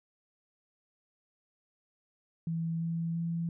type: tone with pitch steps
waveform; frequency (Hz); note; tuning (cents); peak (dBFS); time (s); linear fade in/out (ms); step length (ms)
sine; 164.81 / 166.24 / 167.69; E3 / E3 / E3; 0 / +15 / +30; -30; 2.47-3.49; 2; 340
effects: none